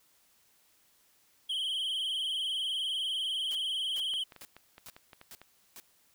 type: tone with vibrato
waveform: triangle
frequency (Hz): 3148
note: G7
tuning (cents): +7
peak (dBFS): -29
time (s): 1.49-4.24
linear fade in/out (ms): 10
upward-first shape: sine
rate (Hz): 20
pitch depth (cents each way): 78
type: noise bursts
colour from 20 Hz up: white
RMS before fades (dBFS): -48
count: 6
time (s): 3.51-5.8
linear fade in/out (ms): 0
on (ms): 40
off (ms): 410
type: clicks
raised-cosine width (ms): 0.3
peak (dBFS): -33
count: 11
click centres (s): 4.138 / 4.322 / 4.363 / 4.419 / 4.566 / 4.781 / 4.886 / 4.965 / 5.132 / 5.214 / 5.416
effects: white hiss -67 dBFS RMS until 6.14 s